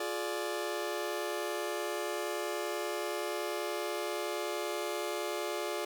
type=chord; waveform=sawtooth; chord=D diminished; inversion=first; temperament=just; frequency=352.4 / 422.9 / 587.3 Hz; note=F4 / Ab4 / D5; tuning=+16 / +31 / 0 cents; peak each=-34 dBFS; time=0-5.85 s; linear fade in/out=5 ms; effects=none